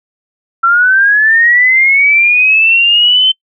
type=linear sweep; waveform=sine; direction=up; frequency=1343 to 3089 Hz; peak=-5 dBFS; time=0.63-3.32 s; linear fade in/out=10 ms; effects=noise-tail reverb RT60 0.1 s tail -25 dB re dry